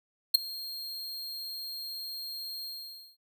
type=tone with ADSR envelope; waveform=45% pulse; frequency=4226 Hz; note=C8; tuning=16 cents sharp; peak=-13 dBFS; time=0.34-3.17 s; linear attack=10 ms; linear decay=9 ms; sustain=-23 dB; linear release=530 ms; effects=none